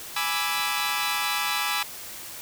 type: chord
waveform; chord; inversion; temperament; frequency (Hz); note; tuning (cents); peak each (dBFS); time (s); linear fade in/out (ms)
15% pulse; E dominant seventh; first; equal; 830.6 / 987.8 / 1174.7 / 1318.5; G#5 / B5 / D6 / E6; 0 / 0 / 0 / 0; -24; 0.16-1.83; 5
effects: white hiss -39 dBFS RMS until 2.41 s